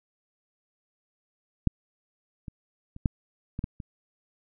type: clicks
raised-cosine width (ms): 5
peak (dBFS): -8 / -25 / -29 / -10 / -20 / -17 / -25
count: 7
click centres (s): 1.673 / 2.482 / 2.964 / 3.058 / 3.591 / 3.641 / 3.802
effects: none